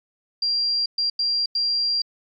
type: tone bursts at uneven times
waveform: sine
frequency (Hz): 4755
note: D8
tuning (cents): +21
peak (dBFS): -19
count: 4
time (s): 0.42-0.86 / 0.98-1.1 / 1.19-1.46 / 1.55-2.02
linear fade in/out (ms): 5
effects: MP3 96 kbps